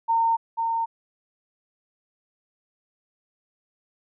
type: tone with echo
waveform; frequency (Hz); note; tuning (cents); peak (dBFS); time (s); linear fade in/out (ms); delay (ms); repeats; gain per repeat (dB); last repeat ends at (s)
sine; 914; A#5; -34; -18; 0.08-0.37; 20; 490; 1; -4; 0.86
effects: none